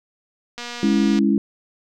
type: click train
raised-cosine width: 0.2 ms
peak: -15 dBFS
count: 147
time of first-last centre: 0.58-1.188 s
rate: 240 Hz
type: chord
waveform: sine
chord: C# minor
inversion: second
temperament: equal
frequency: 207.7 / 277.2 / 329.6 Hz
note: G#3 / C#4 / E4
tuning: 0 / 0 / 0 cents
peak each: -17 / -20 / -21 dBFS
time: 0.83-1.38 s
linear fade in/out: 2 ms
effects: none